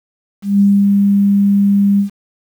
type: tone with ADSR envelope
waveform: sine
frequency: 200.3 Hz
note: G3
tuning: 38 cents sharp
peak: -6 dBFS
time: 0.42-2.1 s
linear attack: 180 ms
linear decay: 240 ms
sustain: -2 dB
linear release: 110 ms
effects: 7-bit